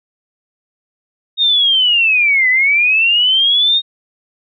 sine linear two-way sweep, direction down then up, 3729 to 1984 to 3729 Hz, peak -9 dBFS, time 1.37-3.82 s, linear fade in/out 50 ms, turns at 2.49 s, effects none

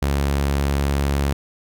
sawtooth tone, 70.2 Hz, C#2, 22 cents sharp, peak -14 dBFS, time 0.02-1.33 s, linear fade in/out 5 ms, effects none

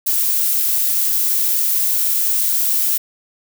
violet noise, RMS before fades -17 dBFS, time 0.06-2.98 s, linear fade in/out 10 ms, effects none

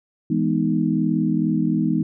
sine chord, E major seventh, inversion none, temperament equal, 164.81 / 207.7 / 246.9 / 311.1 Hz, E3 / G#3 / B3 / D#4, 0 / 0 / 0 / 0 cents, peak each -23 dBFS, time 0.3-2.03 s, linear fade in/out 5 ms, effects none

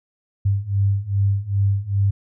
sine beating tone pair, 98 / 100.5 Hz, G2 / G2, 0 / +44 cents, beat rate 2.5 Hz, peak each -21 / -19 dBFS, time 0.45-2.11 s, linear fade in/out 10 ms, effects none

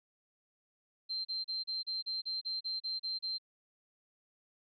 sine tone bursts, 4138 Hz, C8, 20 cents flat, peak -34 dBFS, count 12, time 1.09-3.384 s, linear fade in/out 20 ms, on 160 ms, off 34 ms, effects none

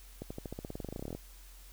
accelerating click train, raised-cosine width 2 ms, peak -26 dBFS, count 21, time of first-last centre 0.22-1.15 s, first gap 85 ms, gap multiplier 0.93, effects added 44 Hz sine -51 dBFS peak until 1.72 s + white hiss -58 dBFS RMS until 1.72 s

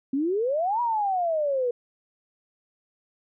sine exponential two-way sweep, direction up then down, 260 to 978 to 475 Hz, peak -22 dBFS, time 0.13-1.71 s, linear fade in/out 5 ms, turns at 0.81 s, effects none

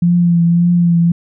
sine tone with vibrato, 172 Hz, F3, 26 cents flat, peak -8 dBFS, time 0.02-1.12 s, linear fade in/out 5 ms, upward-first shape triangle, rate 1.8 Hz, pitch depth 34 cents each way, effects none

